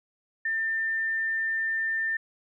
sine tone, 1795 Hz, A6, 34 cents sharp, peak -25 dBFS, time 0.45-2.17 s, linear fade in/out 5 ms, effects none

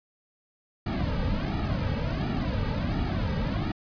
brown noise with flanger, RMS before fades -28 dBFS, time 0.86-3.72 s, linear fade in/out 5 ms, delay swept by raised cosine 1.9 to 2.9 ms, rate 1.4 Hz, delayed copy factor -0.95, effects resampled to 11025 Hz

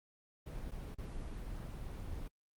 brown noise with dropouts, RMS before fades -43 dBFS, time 0.46-2.28 s, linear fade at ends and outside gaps 5 ms, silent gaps 0.712-0.716 / 0.947-0.983 s, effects Opus 24 kbps

